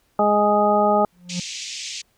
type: harmonic tone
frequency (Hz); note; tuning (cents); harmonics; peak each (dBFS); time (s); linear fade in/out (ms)
207.7; G#3; 0; 1 / 2 / 3 / 4 / 6; -23 / -23 / -19 / -19 / -23; 0.19-1.05; 2
type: tone with exponential growth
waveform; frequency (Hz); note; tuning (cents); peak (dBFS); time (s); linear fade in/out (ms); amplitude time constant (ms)
triangle; 177.3; F3; +26; -19; 1.12-1.4; 5; 60
type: band-pass noise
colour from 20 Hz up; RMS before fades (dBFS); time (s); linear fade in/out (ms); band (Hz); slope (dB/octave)
white; -32; 1.29-2.02; 10; 2200 to 7100; 48
effects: pink hiss -64 dBFS RMS until 2.17 s